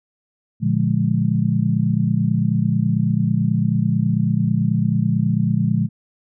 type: chord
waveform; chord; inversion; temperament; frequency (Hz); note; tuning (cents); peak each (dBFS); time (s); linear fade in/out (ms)
sine; Bb dominant seventh; none; just; 116.54 / 145.68 / 174.81 / 209.8; Bb2 / D3 / F3 / Ab3; 0 / -14 / +2 / +18; -21; 0.6-5.89; 50
effects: none